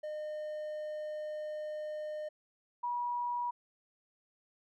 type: tone pair in turn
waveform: triangle / sine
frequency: 609 / 966.7 Hz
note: D#5 / B5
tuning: -37 / -37 cents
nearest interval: minor sixth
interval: 800 cents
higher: second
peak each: -35 / -32 dBFS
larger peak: second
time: 0.03-2.29 / 2.83-3.51 s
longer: first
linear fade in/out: 10 ms
effects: none